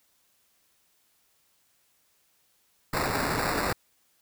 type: noise with sample-and-hold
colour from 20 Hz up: blue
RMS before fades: -28 dBFS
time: 2.93-3.73 s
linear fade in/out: 5 ms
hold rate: 3150 Hz
effects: white hiss -68 dBFS RMS until 4.21 s